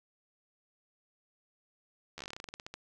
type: slowing click train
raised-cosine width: 0.2 ms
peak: -25 dBFS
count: 17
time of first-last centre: 2.18-2.74 s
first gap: 12 ms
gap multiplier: 1.13
effects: none